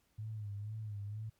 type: tone with vibrato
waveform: sine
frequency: 105.4 Hz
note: G#2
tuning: 26 cents sharp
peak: -39 dBFS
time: 0.18-1.3 s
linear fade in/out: 10 ms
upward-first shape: sine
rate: 2.1 Hz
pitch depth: 75 cents each way
effects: pink hiss -75 dBFS RMS until 1.39 s + MP3 96 kbps